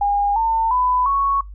sine tone with pitch steps, 812 / 901 / 999.7 / 1109.2 Hz, G#5 / A5 / B5 / C#6, -39 / +41 / +21 / +1 cents, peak -15 dBFS, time 0.01-1.41 s, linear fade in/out 5 ms, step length 350 ms, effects noise-tail reverb RT60 0.2 s tail -25 dB re dry + added 50 Hz sine -33 dBFS peak until 1.54 s

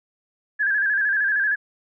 sine tone with vibrato, 1644 Hz, G#6, 18 cents flat, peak -18 dBFS, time 0.59-1.56 s, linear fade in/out 20 ms, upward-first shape square, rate 13 Hz, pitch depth 59 cents each way, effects none

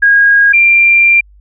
sine tone pair in turn, 1636 / 2376 Hz, G#6 / D7, -26 / +20 cents, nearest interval tritone, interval 646 cents, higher second, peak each -4 dBFS, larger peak neither, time 0.02-0.53 / 0.53-1.21 s, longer second, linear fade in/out 10 ms, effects added 50 Hz sine -39 dBFS peak until 1.4 s

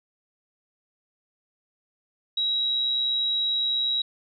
sine tone, 3857 Hz, B7, 42 cents flat, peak -22 dBFS, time 2.37-4.02 s, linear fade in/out 5 ms, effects none

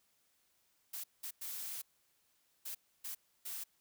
blue noise bursts at uneven times, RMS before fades -43 dBFS, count 6, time 0.93-1.04 / 1.23-1.31 / 1.41-1.82 / 2.65-2.75 / 3.04-3.15 / 3.45-3.64 s, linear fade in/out 10 ms, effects white hiss -75 dBFS RMS until 3.8 s

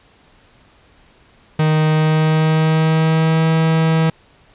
45% pulse tone with pitch glide, 155.56 to 161.05 Hz, D#3 to E3, 0 to -40 cents, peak -12 dBFS, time 1.59-4.1 s, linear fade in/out 5 ms, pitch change +60 cents, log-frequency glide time 1.9-3.48 s, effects pink hiss -51 dBFS RMS until 4.54 s + resampled to 8000 Hz

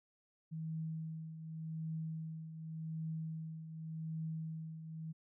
sine tone with tremolo, 160 Hz, D#3, 49 cents sharp, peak -37 dBFS, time 0.51-5.13 s, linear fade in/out 20 ms, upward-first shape triangle, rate 0.87 Hz, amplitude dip 65%, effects none

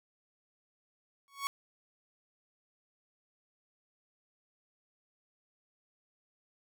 sawtooth tone with exponential growth, 1112 Hz, C#6, 5 cents sharp, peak -25 dBFS, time 1.28-1.47 s, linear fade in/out 0 ms, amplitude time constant 41 ms, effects none

